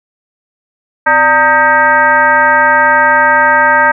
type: tone with frequency modulation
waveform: sine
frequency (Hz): 1249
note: D#6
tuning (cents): +6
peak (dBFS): -5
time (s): 1.06-3.92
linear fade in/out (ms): 10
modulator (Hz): 330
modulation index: 1.8
effects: none